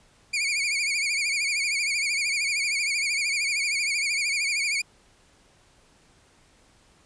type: tone with vibrato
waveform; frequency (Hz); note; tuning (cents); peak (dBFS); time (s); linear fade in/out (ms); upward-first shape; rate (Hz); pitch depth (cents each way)
sawtooth; 2304; D7; -34; -20; 0.33-4.82; 10; sine; 13; 100
effects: pink hiss -59 dBFS RMS until 7.05 s + resampled to 22050 Hz